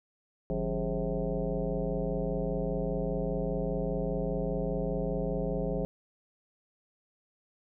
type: tone with frequency modulation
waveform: sine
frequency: 185 Hz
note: F#3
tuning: in tune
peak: -28 dBFS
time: 0.5-5.85 s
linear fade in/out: 0 ms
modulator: 115 Hz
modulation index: 3.8
effects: none